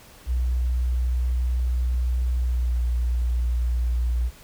sine tone with pitch glide, 61.74 to 60.09 Hz, B1 to B1, 0 to -47 cents, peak -19 dBFS, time 0.26-4.31 s, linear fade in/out 50 ms, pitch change -47 cents, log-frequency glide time 2.38-2.82 s, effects tanh soft clip ceiling -16 dBFS + pink hiss -49 dBFS RMS until 4.43 s

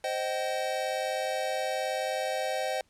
square chord, C minor, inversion none, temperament equal with one note detuned, 523.3 / 622.3 / 766.1 Hz, C5 / Eb5 / G5, 0 / 0 / -40 cents, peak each -34 dBFS, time 0.04-2.81 s, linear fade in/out 2 ms, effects pink hiss -68 dBFS RMS until 2.89 s + low-pass 10000 Hz 12 dB/octave

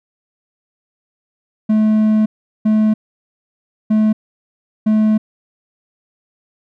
triangle tone bursts at uneven times, 215.8 Hz, A3, 33 cents flat, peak -8 dBFS, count 4, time 1.69-2.26 / 2.65-2.94 / 3.9-4.13 / 4.86-5.18 s, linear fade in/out 10 ms, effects none

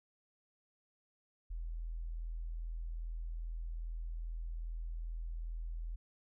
sine tone, 41.23 Hz, E1, 1 cent sharp, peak -38 dBFS, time 1.5-5.96 s, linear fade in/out 10 ms, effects none

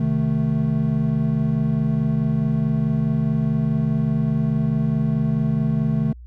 triangle chord, A diminished, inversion first, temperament equal, 130.81 / 155.56 / 220 Hz, C3 / Eb3 / A3, 0 / 0 / 0 cents, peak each -22 / -19 / -20 dBFS, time 0-6.13 s, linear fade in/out 5 ms, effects added 60 Hz sine -37 dBFS peak until 6.26 s

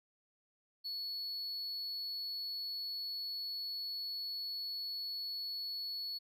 triangle tone, 4400 Hz, C#8, 14 cents flat, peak -37 dBFS, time 0.84-6.19 s, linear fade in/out 20 ms, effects none

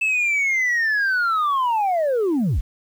sine linear sweep, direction down, 2640 to 33.56 Hz, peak -15 dBFS, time 0.01-2.61 s, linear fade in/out 10 ms, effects tanh soft clip ceiling -16 dBFS + 8-bit

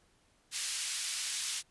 white band-pass noise, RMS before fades -36 dBFS, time 0.51-1.63 s, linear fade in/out 50 ms, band 2300 to 9200 Hz, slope 12 dB/octave, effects pink hiss -69 dBFS RMS until 1.7 s + resampled to 24000 Hz

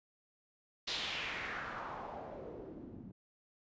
white noise with low-pass filter sweep, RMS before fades -43 dBFS, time 0.87-3.12 s, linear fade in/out 10 ms, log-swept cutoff 4200 to 210 Hz, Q 2.6, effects resampled to 16000 Hz

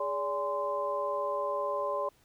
harmonic tone with a mistuned harmonic, 206.7 Hz, G#3, 8 cents flat, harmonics 2 / 3 / 4 / 5, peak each -38 / -32 / -44 / -33 dBFS, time 0-2.09 s, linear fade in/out 5 ms, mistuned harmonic 3, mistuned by -130 cents, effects pink hiss -66 dBFS RMS until 2.24 s

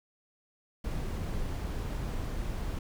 brown noise, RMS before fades -34 dBFS, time 0.84-2.79 s, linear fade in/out 5 ms, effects none

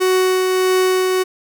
45% pulse tone with tremolo, 371.9 Hz, F#4, 9 cents sharp, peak -12 dBFS, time 0-1.24 s, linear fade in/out 20 ms, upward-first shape triangle, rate 1.6 Hz, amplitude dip 30%, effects none

